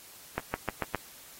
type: accelerating click train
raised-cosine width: 0.5 ms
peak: -14 dBFS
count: 5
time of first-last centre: 0.38-0.947 s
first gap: 160 ms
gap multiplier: 0.92
effects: white hiss -51 dBFS RMS until 1.39 s + AAC 48 kbps